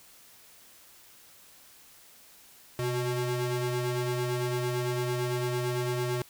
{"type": "ring-modulated tone", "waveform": "40% pulse", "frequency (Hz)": 246.9, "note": "B3", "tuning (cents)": 0, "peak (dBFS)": -24, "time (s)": [2.79, 6.22], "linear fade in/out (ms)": 2, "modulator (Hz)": 119, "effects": ["white hiss -55 dBFS RMS until 6.29 s"]}